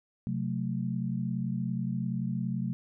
sine chord, F# diminished, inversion second, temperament equal with one note detuned, 130.81 / 182.66 / 220 Hz, C3 / F#3 / A3, 0 / -22 / 0 cents, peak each -33 / -33 / -34 dBFS, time 0.27-2.73 s, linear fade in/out 0 ms, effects none

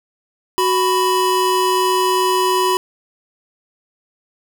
square tone pair together, 371.2 / 991 Hz, F#4 / B5, +6 / +6 cents, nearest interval octave + perfect fourth, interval 1700 cents, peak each -18 / -17 dBFS, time 0.58-2.77 s, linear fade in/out 0 ms, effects 8-bit

